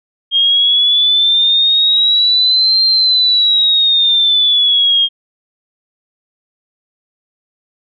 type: exponential two-way sweep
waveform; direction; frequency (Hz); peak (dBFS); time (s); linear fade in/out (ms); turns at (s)
sine; up then down; 3223 to 4175 to 3223; -8; 0.31-5.09; 50; 2.84
effects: none